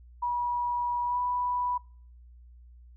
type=tone with pitch glide; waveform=sine; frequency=968 to 984.9 Hz; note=B5 to B5; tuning=-35 to -5 cents; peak=-26 dBFS; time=0.22-1.78 s; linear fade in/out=10 ms; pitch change=+30 cents; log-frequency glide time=1.05-1.18 s; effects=noise-tail reverb RT60 0.5 s tail -24 dB re dry + added 60 Hz sine -49 dBFS peak until 2.96 s